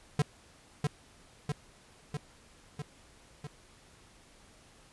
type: tone with echo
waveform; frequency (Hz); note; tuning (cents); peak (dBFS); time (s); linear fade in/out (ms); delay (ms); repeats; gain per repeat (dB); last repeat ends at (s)
square; 146.83; D3; 0; -24; 0.19-0.22; 2; 650; 5; -3; 3.47
effects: pink hiss -59 dBFS RMS until 4.92 s + resampled to 24000 Hz